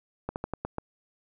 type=slowing click train; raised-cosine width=1 ms; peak=-17 dBFS; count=6; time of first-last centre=0.29-0.784 s; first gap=69 ms; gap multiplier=1.18; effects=none